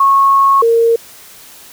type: tone pair in turn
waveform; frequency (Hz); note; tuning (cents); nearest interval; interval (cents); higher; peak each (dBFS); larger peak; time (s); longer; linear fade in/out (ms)
sine; 1097 / 461.2; C#6 / A#4; -18 / -19; octave + minor third; 1501; first; -6 / -7; first; 0-0.62 / 0.62-0.96; first; 5
effects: white hiss -38 dBFS RMS until 1.72 s